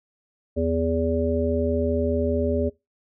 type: harmonic tone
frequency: 82.41 Hz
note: E2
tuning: in tune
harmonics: 1 / 3 / 5 / 7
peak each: -26 / -26 / -26 / -26 dBFS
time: 0.56-2.7 s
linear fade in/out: 20 ms
effects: noise-tail reverb RT60 0.2 s tail -20 dB re dry